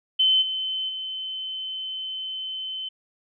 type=tone with level steps; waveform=sine; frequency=3062 Hz; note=G7; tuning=41 cents flat; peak=-16 / -25 / -29 dBFS; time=0.19-2.89 s; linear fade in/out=10 ms; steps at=0.41 / 0.88 s; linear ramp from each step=20 ms; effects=none